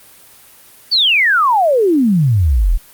sine exponential sweep, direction down, 4699 to 34.86 Hz, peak -9 dBFS, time 0.91-2.78 s, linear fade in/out 20 ms, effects white hiss -43 dBFS RMS until 2.93 s + Opus 32 kbps

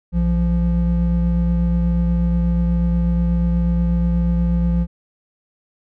triangle tone pair together, 60.22 / 172.4 Hz, B1 / F3, -43 / -22 cents, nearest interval octave + tritone, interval 1821 cents, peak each -16 / -15 dBFS, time 0.12-4.87 s, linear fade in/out 50 ms, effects none

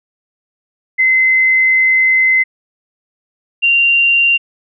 sine tone pair in turn, 2055 / 2771 Hz, C7 / F7, -32 / -14 cents, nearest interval perfect fourth, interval 518 cents, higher second, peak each -8 dBFS, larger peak neither, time 0.98-2.44 / 3.62-4.38 s, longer first, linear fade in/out 20 ms, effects none

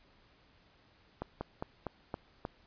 slowing click train, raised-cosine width 1 ms, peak -22 dBFS, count 6, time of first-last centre 1.22-2.451 s, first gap 190 ms, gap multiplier 1.13, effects pink hiss -65 dBFS RMS until 2.66 s + resampled to 11025 Hz

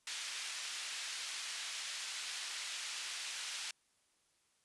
pink band-pass noise, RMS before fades -43 dBFS, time 0.07-3.71 s, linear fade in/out 2 ms, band 2300 to 7500 Hz, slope 12 dB/octave, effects white hiss -75 dBFS RMS until 4.64 s + resampled to 24000 Hz

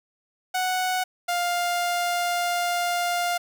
sawtooth tone pair in turn, 740 / 701.8 Hz, F#5 / F5, 0 / +8 cents, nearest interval minor second, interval 92 cents, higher first, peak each -19 dBFS, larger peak neither, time 0.54-1.04 / 1.28-3.38 s, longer second, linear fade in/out 10 ms, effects none

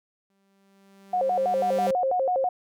sawtooth tone with exponential growth, 196 Hz, G3, in tune, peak -25 dBFS, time 0.3-1.91 s, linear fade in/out 2 ms, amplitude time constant 350 ms
sine tone with vibrato, 622.3 Hz, D#5, in tune, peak -21 dBFS, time 1.13-2.49 s, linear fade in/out 5 ms, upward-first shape square, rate 6.1 Hz, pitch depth 270 cents each way
effects none

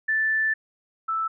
sine tone pair in turn, 1760 / 1318.5 Hz, A6 / E6, 0 / 0 cents, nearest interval perfect fourth, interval 500 cents, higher first, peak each -20 / -23 dBFS, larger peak first, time 0.08-0.54 / 1.08-1.28 s, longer first, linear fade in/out 10 ms, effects none

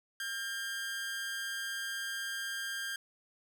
sawtooth tone with amplitude modulation, 1600 Hz, G6, 35 cents sharp, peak -30 dBFS, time 0.2-2.96 s, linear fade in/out 2 ms, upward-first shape sine, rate 216 Hz, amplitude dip 50%, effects none

